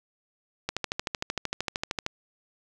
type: click train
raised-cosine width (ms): 0.2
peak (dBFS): -11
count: 19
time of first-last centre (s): 0.69-2.064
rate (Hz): 13.1
effects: none